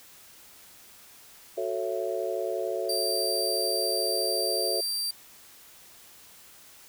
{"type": "chord", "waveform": "sine", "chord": "F# minor seventh", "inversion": "none", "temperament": "just", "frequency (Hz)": [370, 444, 555, 666], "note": ["F#4", "A4", "C#5", "E5"], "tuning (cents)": [0, 16, 2, 18], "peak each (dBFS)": [-33, -33, -33, -33], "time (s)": [1.57, 4.81], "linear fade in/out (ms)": 10}
{"type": "tone", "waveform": "sawtooth", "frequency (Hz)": 4699, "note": "D8", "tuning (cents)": 0, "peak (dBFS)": -25, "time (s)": [2.89, 5.11], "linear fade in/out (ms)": 5}
{"effects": ["white hiss -52 dBFS RMS until 6.88 s"]}